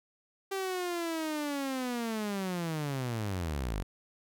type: linear sweep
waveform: sawtooth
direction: down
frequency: 392 to 43.44 Hz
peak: -28 dBFS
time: 0.51-3.83 s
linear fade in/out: 10 ms
effects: none